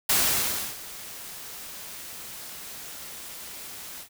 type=noise with ADSR envelope; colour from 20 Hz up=white; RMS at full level=-21 dBFS; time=0.09-4.09 s; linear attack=7 ms; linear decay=660 ms; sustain=-19 dB; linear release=86 ms; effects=none